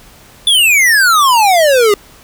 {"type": "exponential sweep", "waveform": "square", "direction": "down", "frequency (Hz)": [3520, 397], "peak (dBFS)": -7, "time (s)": [0.47, 1.94], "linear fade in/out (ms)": 2, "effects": ["pink hiss -41 dBFS RMS until 2.23 s"]}